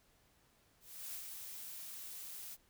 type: noise with ADSR envelope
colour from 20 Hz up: blue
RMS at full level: -44 dBFS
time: 0.8-2.57 s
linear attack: 330 ms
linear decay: 89 ms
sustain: -4 dB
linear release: 39 ms
effects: pink hiss -71 dBFS RMS until 2.69 s